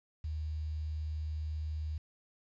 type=tone with quantisation; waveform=sine; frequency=77.3 Hz; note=D#2; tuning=11 cents flat; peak=-34 dBFS; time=0.24-1.98 s; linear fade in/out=5 ms; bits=10; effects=resampled to 16000 Hz